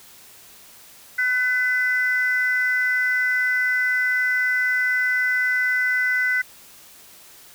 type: tone pair together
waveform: sine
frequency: 1504 / 2008 Hz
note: F#6 / B6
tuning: +28 / +28 cents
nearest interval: perfect fourth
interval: 500 cents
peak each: -20 dBFS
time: 1.18-6.42 s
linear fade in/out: 10 ms
effects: tanh soft clip ceiling -12 dBFS + white hiss -47 dBFS RMS until 7.54 s